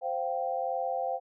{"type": "chord", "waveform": "sine", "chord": "C suspended fourth", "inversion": "none", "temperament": "equal with one note detuned", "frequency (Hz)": [523.3, 698.5, 780.4], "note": ["C5", "F5", "G5"], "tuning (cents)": [0, 0, -8], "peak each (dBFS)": -33, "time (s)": [0.01, 1.2], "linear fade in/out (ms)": 50, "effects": []}